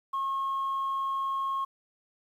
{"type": "tone", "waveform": "sine", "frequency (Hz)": 1084, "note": "C#6", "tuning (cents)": -39, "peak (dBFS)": -26, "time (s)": [0.13, 1.65], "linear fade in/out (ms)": 10, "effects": ["tanh soft clip ceiling -25 dBFS", "10-bit"]}